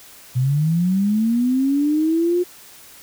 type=linear sweep; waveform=sine; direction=up; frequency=122.1 to 360 Hz; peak=-15 dBFS; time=0.35-2.44 s; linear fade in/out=20 ms; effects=white hiss -44 dBFS RMS until 3.02 s